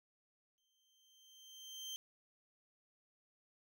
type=tone with exponential growth; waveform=30% pulse; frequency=3136 Hz; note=G7; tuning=in tune; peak=-39 dBFS; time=0.58-1.96 s; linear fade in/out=0 ms; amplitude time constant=300 ms; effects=none